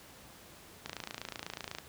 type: click train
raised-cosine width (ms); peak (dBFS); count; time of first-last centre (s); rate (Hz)
0.2; -21; 27; 0.86-1.785; 28.1
effects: pink hiss -54 dBFS RMS until 1.88 s + high-pass 60 Hz 12 dB/octave